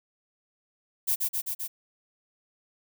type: noise with echo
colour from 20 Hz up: violet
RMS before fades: -25 dBFS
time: 1.07-1.16 s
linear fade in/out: 20 ms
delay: 130 ms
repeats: 4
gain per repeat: -2 dB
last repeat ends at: 1.68 s
effects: none